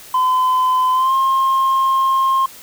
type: tone with pitch glide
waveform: sine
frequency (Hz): 1020 to 1065.2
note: C6 to C6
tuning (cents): -44 to +31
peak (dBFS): -10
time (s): 0.14-2.46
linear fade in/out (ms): 5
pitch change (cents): +75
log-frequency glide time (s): 0.93-1.14
effects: tanh soft clip ceiling -11 dBFS + white hiss -39 dBFS RMS until 2.62 s